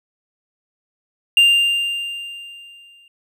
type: tone with exponential decay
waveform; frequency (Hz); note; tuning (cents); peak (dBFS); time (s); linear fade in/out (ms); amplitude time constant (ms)
triangle; 2794; F7; 0; -6; 1.37-3.08; 2; 370
effects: none